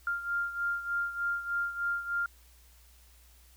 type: beating tone pair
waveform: sine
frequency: 1396.9 / 1400.2 Hz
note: F6 / F6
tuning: 0 / +4 cents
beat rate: 3.3 Hz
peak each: -31 / -36 dBFS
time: 0.07-2.26 s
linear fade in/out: 2 ms
effects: added 60 Hz sine -57 dBFS peak until 3.56 s + white hiss -62 dBFS RMS until 3.56 s